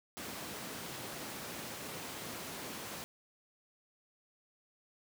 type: high-pass noise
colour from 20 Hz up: pink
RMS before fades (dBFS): -44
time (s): 0.17-3.04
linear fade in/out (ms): 0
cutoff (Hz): 150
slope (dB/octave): 12
effects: none